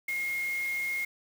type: tone in noise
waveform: sine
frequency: 2145 Hz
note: C7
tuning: 42 cents sharp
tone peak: -29 dBFS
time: 0.08-1.05 s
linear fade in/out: 5 ms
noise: white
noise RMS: -45 dBFS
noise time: 0.08-1.05 s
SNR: +13 dB
effects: none